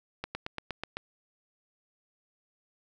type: slowing click train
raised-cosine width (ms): 0.3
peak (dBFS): -18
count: 7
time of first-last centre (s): 0.24-0.97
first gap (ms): 110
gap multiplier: 1.04
effects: none